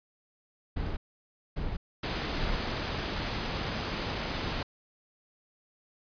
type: noise bursts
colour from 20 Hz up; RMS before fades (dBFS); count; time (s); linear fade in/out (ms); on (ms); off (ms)
brown; -32; 3; 0.76-2.57; 10; 210; 590
type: noise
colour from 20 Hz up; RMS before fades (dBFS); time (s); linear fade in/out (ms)
pink; -33; 2.03-4.63; 5
effects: resampled to 11025 Hz